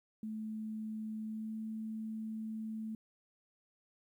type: tone with pitch glide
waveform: sine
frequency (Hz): 217.5 to 219.6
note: A3 to A3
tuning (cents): -20 to -3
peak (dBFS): -38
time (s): 0.23-2.95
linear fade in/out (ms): 2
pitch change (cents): +17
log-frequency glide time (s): 1.23-1.56
effects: 12-bit